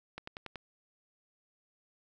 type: click train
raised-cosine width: 0.3 ms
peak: -25 dBFS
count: 5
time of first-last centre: 0.18-0.557 s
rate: 10.6 Hz
effects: none